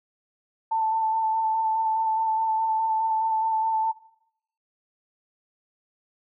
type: tone with vibrato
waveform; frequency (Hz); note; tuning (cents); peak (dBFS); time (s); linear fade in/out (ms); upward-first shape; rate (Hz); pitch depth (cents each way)
sine; 886; A5; +12; -21; 0.71-3.92; 10; square; 4.8; 14
effects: noise-tail reverb RT60 0.7 s tail -17 dB re dry